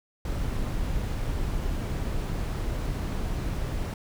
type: noise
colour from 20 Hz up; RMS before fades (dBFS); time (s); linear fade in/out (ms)
brown; -29; 0.25-3.94; 2
effects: none